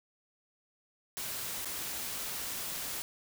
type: noise with dropouts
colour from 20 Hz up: white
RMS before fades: -38 dBFS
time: 1.17-3.02 s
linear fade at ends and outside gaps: 0 ms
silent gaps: 1.647-1.656 s
effects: none